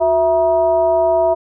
sine tone with frequency modulation, 659.3 Hz, E5, in tune, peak -11 dBFS, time 0-1.35 s, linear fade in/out 20 ms, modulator 293 Hz, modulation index 0.67, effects none

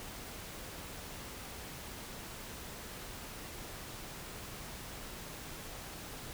silence, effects pink hiss -46 dBFS RMS until 6.33 s

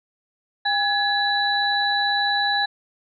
sine tone cluster, 806 / 1695 / 3961 Hz, G5 / G#6 / B7, +48 / +35 / +4 cents, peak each -23 dBFS, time 0.65-2.66 s, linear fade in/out 10 ms, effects none

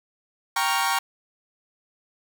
sawtooth chord, G half-diminished seventh, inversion none, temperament equal, 784 / 932.3 / 1108.7 / 1396.9 Hz, G5 / Bb5 / Db6 / F6, 0 / 0 / 0 / 0 cents, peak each -23 / -22 / -23 / -26 dBFS, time 0.56-0.99 s, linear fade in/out 5 ms, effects none

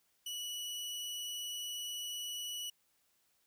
sawtooth tone with vibrato, 2942 Hz, F#7, 11 cents flat, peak -36 dBFS, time 0.26-2.7 s, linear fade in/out 5 ms, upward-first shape sine, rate 20 Hz, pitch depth 15 cents each way, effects white hiss -75 dBFS RMS until 3.46 s

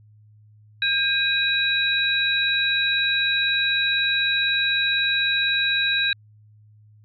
sine tone cluster, 1608 / 2490 / 3886 Hz, G6 / D#7 / B7, +44 / +1 / -29 cents, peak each -23 / -25 / -22 dBFS, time 0.82-6.13 s, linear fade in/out 2 ms, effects added 106 Hz sine -49 dBFS peak until 7.04 s

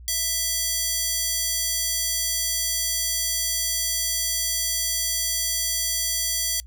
square tone with high-pass filter, 660 Hz, E5, 2 cents sharp, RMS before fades -25 dBFS, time 0.08-6.6 s, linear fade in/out 0 ms, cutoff 5500 Hz, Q 1, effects noise-tail reverb RT60 0.1 s tail -25 dB re dry + added 60 Hz sine -40 dBFS peak until 6.66 s

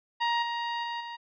sawtooth tone with level steps, 941 Hz, A#5, 16 cents sharp, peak -21 / -26 / -28 / -33 dBFS, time 0.2-1.17 s, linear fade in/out 20 ms, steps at 0.42 / 0.83 / 1 s, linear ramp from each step 10 ms, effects resampled to 11025 Hz

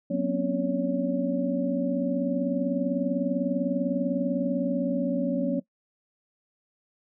sine tone cluster, 183.4 / 239.1 / 259.3 / 279.2 / 563 Hz, F#3 / A#3 / C4 / C#4 / C#5, -15 / +44 / -15 / +13 / +27 cents, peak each -30 dBFS, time 0.1-5.6 s, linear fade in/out 10 ms, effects noise-tail reverb RT60 0.1 s tail -18 dB re dry

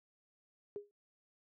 sine tone with exponential decay, 410 Hz, G#4, 22 cents flat, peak -36 dBFS, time 0.76-0.91 s, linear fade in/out 0 ms, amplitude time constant 31 ms, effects high-pass 80 Hz 12 dB/octave

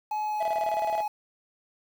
triangle tone with pitch glide, 850 to 841.7 Hz, G#5 to G#5, +40 to +23 cents, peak -25 dBFS, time 0.11-1.08 s, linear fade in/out 5 ms, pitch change -17 cents, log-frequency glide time 0.25-0.55 s
triangle tone with tremolo, 659.3 Hz, E5, in tune, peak -24 dBFS, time 0.4-1.03 s, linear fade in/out 10 ms, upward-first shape square, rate 19 Hz, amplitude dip 75%
effects 8-bit

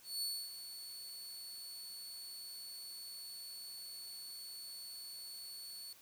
sawtooth tone with ADSR envelope, 4435 Hz, C#8, in tune, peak -33 dBFS, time 0.03-5.93 s, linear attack 190 ms, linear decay 270 ms, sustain -11 dB, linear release 4 ms, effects white hiss -62 dBFS RMS until 6.01 s

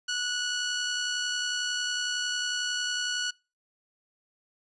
15% pulse tone with amplitude modulation, 1469 Hz, F#6, 13 cents flat, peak -20 dBFS, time 0.08-3.31 s, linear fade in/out 10 ms, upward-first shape sine, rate 71 Hz, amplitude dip 30%, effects noise-tail reverb RT60 0.3 s tail -24 dB re dry + resampled to 24000 Hz

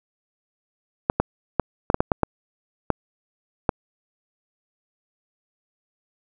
clicks, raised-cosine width 1 ms, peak -3 dBFS, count 10, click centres 1.099 / 1.2 / 1.597 / 1.901 / 1.944 / 2.005 / 2.118 / 2.233 / 2.903 / 3.692 s, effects none

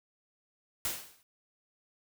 white noise with exponential decay, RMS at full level -30 dBFS, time 0.85-1.23 s, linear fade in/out 1 ms, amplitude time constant 82 ms, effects none

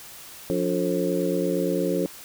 harmonic tone with a mistuned harmonic, 89 Hz, F2, 33 cents sharp, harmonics 2 / 3 / 4 / 5 / 6, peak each -28 / -28 / -28 / -28 / -28 dBFS, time 0.5-2.06 s, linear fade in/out 0 ms, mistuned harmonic 3, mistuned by +130 cents, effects white hiss -43 dBFS RMS until 2.24 s

